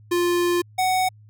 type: tone pair in turn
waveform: square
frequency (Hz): 350 / 744.8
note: F4 / F#5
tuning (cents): +4 / +11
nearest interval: octave + minor second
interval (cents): 1307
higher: second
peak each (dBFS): -19 / -19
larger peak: neither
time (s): 0.11-0.62 / 0.78-1.09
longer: first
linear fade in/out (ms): 10
effects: added 106 Hz sine -46 dBFS peak until 1.29 s